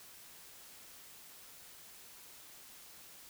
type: silence
effects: white hiss -55 dBFS RMS until 3.29 s